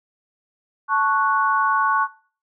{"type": "chord", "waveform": "sine", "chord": "F# minor", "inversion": "first", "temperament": "equal with one note detuned", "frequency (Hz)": [880, 1108.7, 1474.9], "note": ["A5", "C#6", "F#6"], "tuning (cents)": [0, 0, -6], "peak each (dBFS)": [-23, -18, -22], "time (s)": [0.88, 2.08], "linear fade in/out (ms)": 50, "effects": ["noise-tail reverb RT60 0.4 s tail -18 dB re dry"]}